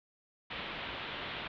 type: low-pass noise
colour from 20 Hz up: white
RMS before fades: -41 dBFS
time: 0.5-1.48 s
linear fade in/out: 10 ms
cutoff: 3600 Hz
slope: 48 dB/octave
effects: none